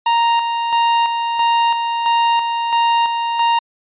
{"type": "tone with tremolo", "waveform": "45% pulse", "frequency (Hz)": 932.3, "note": "A#5", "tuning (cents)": 0, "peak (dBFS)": -12, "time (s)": [0.06, 3.59], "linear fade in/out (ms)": 5, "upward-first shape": "square", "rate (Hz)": 1.5, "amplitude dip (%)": 45, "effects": ["resampled to 8000 Hz"]}